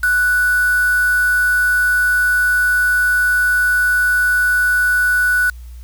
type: tone with quantisation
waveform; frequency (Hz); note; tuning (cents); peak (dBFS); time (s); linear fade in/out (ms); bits
sine; 1480; F#6; 0; -12; 0.03-5.5; 5; 4
effects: added 60 Hz sine -31 dBFS peak until 5.83 s + white hiss -52 dBFS RMS until 5.83 s